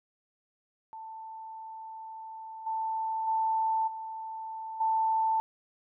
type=tone with level steps; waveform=sine; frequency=887 Hz; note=A5; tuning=14 cents sharp; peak=-40 / -29 / -25 / -36 / -24 dBFS; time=0.93-5.4 s; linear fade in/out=0 ms; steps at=2.66 / 3.27 / 3.87 / 4.8 s; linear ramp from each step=10 ms; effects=none